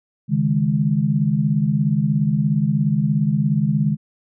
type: chord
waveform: sine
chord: C# suspended second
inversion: none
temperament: equal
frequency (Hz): 138.59 / 155.56 / 207.7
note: C#3 / D#3 / G#3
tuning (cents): 0 / 0 / 0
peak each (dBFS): -21 / -19 / -20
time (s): 0.28-3.97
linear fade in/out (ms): 50
effects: none